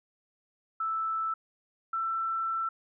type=tone pair in turn; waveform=sine; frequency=1318.5 / 1336.1 Hz; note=E6 / E6; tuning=0 / +23 cents; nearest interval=unison; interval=23 cents; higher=second; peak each=-28 dBFS; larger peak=neither; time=0.8-1.34 / 1.93-2.69 s; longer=second; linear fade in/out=5 ms; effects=none